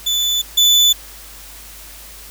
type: tone pair in turn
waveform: 35% pulse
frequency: 3489 / 3489 Hz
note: A7 / A7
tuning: -15 / -15 cents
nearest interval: unison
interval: 0 cents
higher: neither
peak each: -13 / -7 dBFS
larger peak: second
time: 0.06-0.42 / 0.57-0.93 s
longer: neither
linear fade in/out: 10 ms
effects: added 50 Hz sine -41 dBFS peak until 2.3 s + white hiss -38 dBFS RMS until 2.3 s